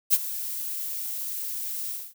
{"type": "noise with ADSR envelope", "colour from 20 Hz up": "violet", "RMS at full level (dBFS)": -17, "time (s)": [0.1, 2.14], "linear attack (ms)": 35, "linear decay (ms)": 37, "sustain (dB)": -15, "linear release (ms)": 230, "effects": []}